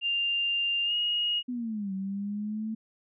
sine tone with pitch glide, 2794 to 2876 Hz, F7 to F#7, 0 to -50 cents, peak -25 dBFS, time 0.01-1.43 s, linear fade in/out 50 ms, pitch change +50 cents, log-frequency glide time 0.84-0.94 s
sine linear two-way sweep, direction down then up, 253.1 to 190 to 222 Hz, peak -30 dBFS, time 1.48-2.75 s, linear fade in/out 10 ms, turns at 1.93 s
effects none

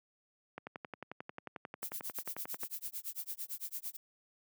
click train, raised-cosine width 0.5 ms, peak -27 dBFS, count 24, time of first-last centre 0.58-2.634 s, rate 11.2 Hz
violet noise with tremolo, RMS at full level -39 dBFS, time 1.82-3.97 s, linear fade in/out 10 ms, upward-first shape sine, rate 8.9 Hz, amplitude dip 100%
effects high-pass 150 Hz 12 dB/octave

